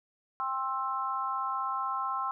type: harmonic tone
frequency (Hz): 264.2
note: C4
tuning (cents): +17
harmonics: 3 / 4 / 5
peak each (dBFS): -37 / -32 / -34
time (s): 0.4-2.31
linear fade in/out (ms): 0
effects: none